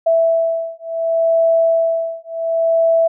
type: beating tone pair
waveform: sine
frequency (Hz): 659.3 / 659.99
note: E5 / E5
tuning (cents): 0 / +2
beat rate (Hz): 0.69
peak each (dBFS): -16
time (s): 0.06-3.08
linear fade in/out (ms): 10
effects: none